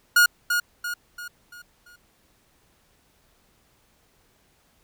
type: tone with echo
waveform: 45% pulse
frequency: 1436 Hz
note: F6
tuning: 48 cents sharp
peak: -13 dBFS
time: 0.16-0.26 s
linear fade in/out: 5 ms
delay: 340 ms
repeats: 5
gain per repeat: -7 dB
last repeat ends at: 1.96 s
effects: pink hiss -63 dBFS RMS until 4.83 s